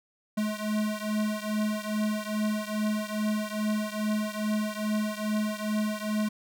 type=beating tone pair; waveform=square; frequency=212.1 / 214.5 Hz; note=G#3 / A3; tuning=+37 / -44 cents; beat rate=2.4 Hz; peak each=-30 / -32 dBFS; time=0.37-6.29 s; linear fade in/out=10 ms; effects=none